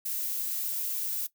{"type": "noise", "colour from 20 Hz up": "violet", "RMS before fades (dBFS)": -32, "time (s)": [0.05, 1.27], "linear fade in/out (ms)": 10, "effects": ["noise-tail reverb RT60 0.1 s tail -17 dB re dry"]}